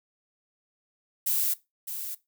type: noise with echo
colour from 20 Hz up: violet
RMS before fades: -26 dBFS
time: 1.26-1.54 s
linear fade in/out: 10 ms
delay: 610 ms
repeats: 1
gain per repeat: -9 dB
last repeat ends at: 2.15 s
effects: noise-tail reverb RT60 0.2 s tail -18 dB re dry